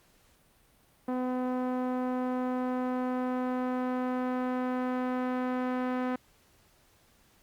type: tone with low-pass filter sweep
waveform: sawtooth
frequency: 252.8 Hz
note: B3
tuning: 41 cents sharp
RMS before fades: -31 dBFS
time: 1.08-6.16 s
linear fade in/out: 5 ms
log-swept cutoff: 970 to 1600 Hz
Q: 1
effects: pink hiss -64 dBFS RMS until 7.42 s + Opus 48 kbps